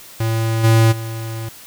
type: tone with level steps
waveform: square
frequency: 112.6 Hz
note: A2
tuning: 40 cents sharp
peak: -17 / -10 / -25 dBFS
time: 0.2-1.49 s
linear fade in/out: 5 ms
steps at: 0.63 / 0.91 s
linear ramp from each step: 20 ms
effects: white hiss -40 dBFS RMS until 1.66 s